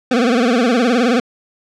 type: tone with vibrato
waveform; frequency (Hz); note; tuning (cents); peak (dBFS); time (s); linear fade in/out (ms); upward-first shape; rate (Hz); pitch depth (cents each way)
25% pulse; 241.3; B3; -40; -8; 0.11-1.2; 5; sine; 19; 130
effects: low-pass 5000 Hz 12 dB/octave